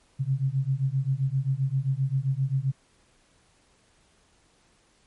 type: beating tone pair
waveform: sine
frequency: 130.81 / 138.41 Hz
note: C3 / C#3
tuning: 0 / -2 cents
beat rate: 7.6 Hz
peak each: -26 dBFS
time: 0.19-2.72 s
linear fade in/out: 20 ms
effects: pink hiss -63 dBFS RMS until 5.06 s + MP3 48 kbps